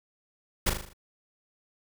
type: noise with echo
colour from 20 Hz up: pink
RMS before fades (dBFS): -23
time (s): 0.66-0.7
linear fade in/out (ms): 10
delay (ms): 39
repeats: 6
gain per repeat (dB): -5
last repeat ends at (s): 0.934
effects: none